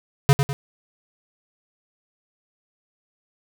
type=tone with echo; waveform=square; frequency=140 Hz; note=C#3; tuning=18 cents sharp; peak=-11 dBFS; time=0.29-0.33 s; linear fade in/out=0 ms; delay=100 ms; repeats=2; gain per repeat=-7 dB; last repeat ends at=0.53 s; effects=none